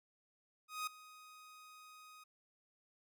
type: tone with ADSR envelope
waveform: sawtooth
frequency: 1251 Hz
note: D#6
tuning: 9 cents sharp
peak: -33 dBFS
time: 0.68-2.24 s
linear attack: 190 ms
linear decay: 5 ms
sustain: -19 dB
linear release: 9 ms
effects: none